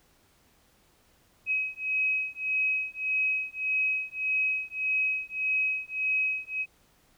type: beating tone pair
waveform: sine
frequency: 2542 / 2543.7 Hz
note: D#7 / D#7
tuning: +36 / +38 cents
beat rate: 1.7 Hz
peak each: -29 dBFS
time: 1.46-6.66 s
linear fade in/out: 50 ms
effects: pink hiss -64 dBFS RMS until 7.17 s